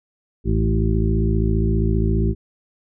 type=harmonic tone with a mistuned harmonic; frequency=55 Hz; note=A1; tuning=in tune; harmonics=1 / 2 / 3 / 4 / 6 / 7; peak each=-19 / -22 / -24 / -25 / -27 / -27 dBFS; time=0.44-2.35 s; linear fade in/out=50 ms; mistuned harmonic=1; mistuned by=+61 cents; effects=none